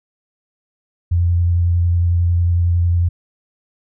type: tone with vibrato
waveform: sine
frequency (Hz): 86.6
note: F2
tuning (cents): -14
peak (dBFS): -12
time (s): 1.11-3.09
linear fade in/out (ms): 10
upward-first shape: square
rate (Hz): 11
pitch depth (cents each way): 13
effects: none